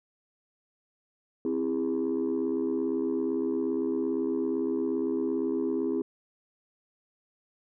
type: chord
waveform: sine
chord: C augmented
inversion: none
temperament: equal with one note detuned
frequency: 261.6 / 329.6 / 407.2 Hz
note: C4 / E4 / G#4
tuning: 0 / 0 / -34 cents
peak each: -29 dBFS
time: 1.45-6.02 s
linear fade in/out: 2 ms
effects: tanh soft clip ceiling -21 dBFS